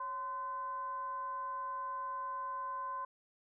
sine tone with frequency modulation, 1032 Hz, C6, 24 cents flat, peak -37 dBFS, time 0-3.05 s, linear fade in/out 5 ms, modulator 479 Hz, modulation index 0.34, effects none

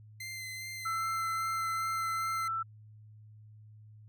sawtooth tone with vibrato, 2071 Hz, C7, 18 cents flat, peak -36 dBFS, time 0.2-2.48 s, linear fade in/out 5 ms, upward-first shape sine, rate 2.5 Hz, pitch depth 18 cents each way
sine tone, 1331 Hz, E6, 16 cents sharp, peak -31 dBFS, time 0.85-2.63 s, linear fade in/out 10 ms
effects added 107 Hz sine -51 dBFS peak until 4.08 s

